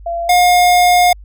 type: tone pair in turn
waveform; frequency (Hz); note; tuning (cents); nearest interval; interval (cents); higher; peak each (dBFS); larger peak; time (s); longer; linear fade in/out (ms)
sine / square; 682 / 714.1; F5 / F5; -41 / +38; minor second; 79; second; -17 / -8; second; 0.06-0.29 / 0.29-1.13; second; 5
effects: added 50 Hz sine -33 dBFS peak until 1.24 s